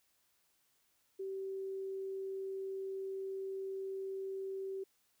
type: tone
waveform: sine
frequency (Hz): 385.7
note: G4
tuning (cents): -28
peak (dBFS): -38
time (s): 1.19-4.84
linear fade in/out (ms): 10
effects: white hiss -75 dBFS RMS until 5.2 s